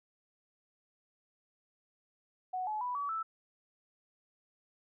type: tone with pitch steps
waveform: sine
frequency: 740 / 855 / 987.8 / 1141.2 / 1318.5 Hz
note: F#5 / A5 / B5 / C#6 / E6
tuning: 0 / -50 / 0 / +50 / 0 cents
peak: -33 dBFS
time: 2.53-3.23 s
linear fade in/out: 10 ms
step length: 140 ms
effects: none